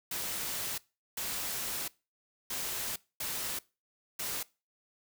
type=noise bursts at uneven times; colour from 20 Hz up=white; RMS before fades=-36 dBFS; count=5; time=0.11-0.78 / 1.17-1.88 / 2.5-2.96 / 3.2-3.59 / 4.19-4.43 s; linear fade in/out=5 ms; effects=noise-tail reverb RT60 0.3 s tail -22 dB re dry